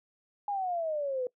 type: exponential sweep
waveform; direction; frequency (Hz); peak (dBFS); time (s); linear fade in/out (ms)
sine; down; 830.6 to 489.8; -29; 0.48-1.27; 2
effects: noise-tail reverb RT60 0.1 s tail -22 dB re dry